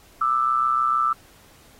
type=tone pair together; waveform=sine; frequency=1192.1 / 1318.5 Hz; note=D6 / E6; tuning=+26 / 0 cents; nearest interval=major second; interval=174 cents; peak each=-22 / -20 dBFS; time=0.21-1.13 s; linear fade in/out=5 ms; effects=pink hiss -53 dBFS RMS until 1.79 s + AAC 48 kbps